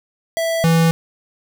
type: tone pair in turn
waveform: square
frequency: 659.3 / 164.82 Hz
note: E5 / E3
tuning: 0 / 0 cents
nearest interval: 2 octaves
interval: 2400 cents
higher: first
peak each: -18 / -12 dBFS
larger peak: second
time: 0.37-0.64 / 0.64-0.91 s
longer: neither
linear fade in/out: 0 ms
effects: none